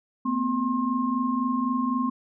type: tone cluster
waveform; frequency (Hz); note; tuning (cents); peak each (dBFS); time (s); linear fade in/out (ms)
sine; 230.5 / 254.4 / 1067; A#3 / C4 / C6; -19 / -48 / +34; -29 / -25 / -28; 0.25-2.1; 10
effects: none